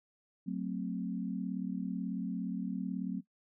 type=chord; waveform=sine; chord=F# diminished; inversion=none; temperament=equal with one note detuned; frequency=185 / 222.9 / 261.6 Hz; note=F#3 / A3 / C4; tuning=0 / +23 / 0 cents; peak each=-36 / -39 / -39 dBFS; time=0.46-3.21 s; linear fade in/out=20 ms; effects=noise-tail reverb RT60 0.1 s tail -18 dB re dry